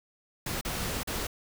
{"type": "noise with dropouts", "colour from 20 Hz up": "pink", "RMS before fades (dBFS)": -33, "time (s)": [0.46, 1.27], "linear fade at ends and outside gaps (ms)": 5, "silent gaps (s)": [[0.612, 0.649], [1.033, 1.073]], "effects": []}